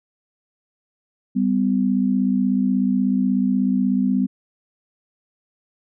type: tone pair together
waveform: sine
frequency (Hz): 196.28 / 252.7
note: G3 / B3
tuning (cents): +2 / +40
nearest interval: major third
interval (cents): 438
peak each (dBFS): -19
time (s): 1.35-4.27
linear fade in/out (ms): 20
effects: none